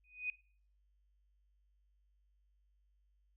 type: tone with exponential growth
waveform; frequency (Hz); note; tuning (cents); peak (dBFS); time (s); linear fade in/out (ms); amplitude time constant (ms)
sine; 2491; D#7; +1; -32; 0.04-0.3; 2; 55
effects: noise-tail reverb RT60 0.5 s tail -21 dB re dry + added 50 Hz sine -70 dBFS peak until 3.36 s